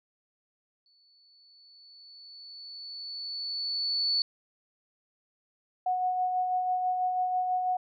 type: tone with exponential growth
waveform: sine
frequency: 4456 Hz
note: C#8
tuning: 8 cents sharp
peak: -23 dBFS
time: 0.86-4.22 s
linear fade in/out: 1 ms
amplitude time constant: 730 ms
type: tone with tremolo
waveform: sine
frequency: 734 Hz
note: F#5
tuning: 14 cents flat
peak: -24 dBFS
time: 5.86-7.77 s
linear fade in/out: 5 ms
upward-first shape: sine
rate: 6.1 Hz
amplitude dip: 35%
effects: none